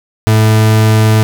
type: tone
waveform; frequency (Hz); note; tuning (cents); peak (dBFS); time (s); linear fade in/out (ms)
40% pulse; 109.1; A2; -14; -5; 0.27-1.23; 0
effects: none